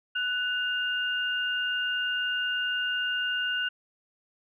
sine tone pair together, 1485.7 / 2816 Hz, F#6 / F7, +7 / +14 cents, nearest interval major seventh, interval 1107 cents, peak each -28 / -30 dBFS, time 0.15-3.69 s, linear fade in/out 10 ms, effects none

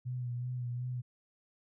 sine tone with vibrato, 123.47 Hz, B2, in tune, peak -34 dBFS, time 0.05-1.02 s, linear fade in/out 20 ms, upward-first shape sine, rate 2.7 Hz, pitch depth 35 cents each way, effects none

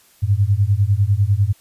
sine beating tone pair, 96 / 106 Hz, G2 / G#2, -36 / +36 cents, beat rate 10 Hz, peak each -16 dBFS, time 0.22-1.53 s, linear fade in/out 20 ms, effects white hiss -53 dBFS RMS until 1.6 s + resampled to 32000 Hz

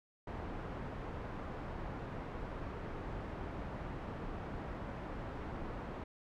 pink low-pass noise, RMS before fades -43 dBFS, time 0.27-6.04 s, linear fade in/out 5 ms, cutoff 1300 Hz, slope 12 dB/octave, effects none

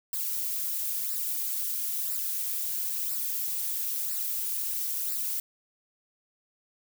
violet noise with flanger, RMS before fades -31 dBFS, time 0.13-5.4 s, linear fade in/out 2 ms, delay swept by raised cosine 0.31 to 5.01 ms, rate 1 Hz, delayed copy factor -0.75, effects none

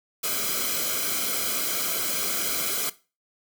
white noise with comb filter, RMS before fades -27 dBFS, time 0.23-2.9 s, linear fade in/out 10 ms, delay 1.1 ms, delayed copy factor -0.9, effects noise-tail reverb RT60 0.3 s tail -17 dB re dry

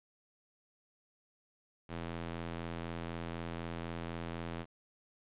square tone with high-pass filter, 42 Hz, E1, 33 cents sharp, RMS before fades -41 dBFS, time 1.88-4.66 s, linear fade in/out 50 ms, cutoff 110 Hz, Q 0.55, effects resampled to 8000 Hz + 11-bit

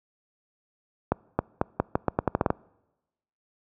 accelerating click train, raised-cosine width 1 ms, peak -7 dBFS, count 12, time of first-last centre 1.12-2.504 s, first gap 270 ms, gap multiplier 0.83, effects noise-tail reverb RT60 1.0 s tail -26 dB re dry + high-pass 60 Hz 12 dB/octave

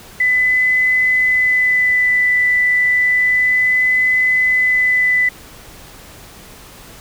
sine tone with vibrato, 2000 Hz, B6, 21 cents sharp, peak -11 dBFS, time 0.2-5.29 s, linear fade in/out 5 ms, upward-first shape sine, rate 0.31 Hz, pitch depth 12 cents each way, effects pink hiss -39 dBFS RMS until 7 s

